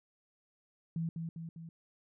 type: tone with echo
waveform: sine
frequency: 164.81 Hz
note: E3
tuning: in tune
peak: -32 dBFS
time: 0.96-1.09 s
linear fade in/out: 2 ms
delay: 200 ms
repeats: 3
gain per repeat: -4 dB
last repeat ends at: 1.69 s
effects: none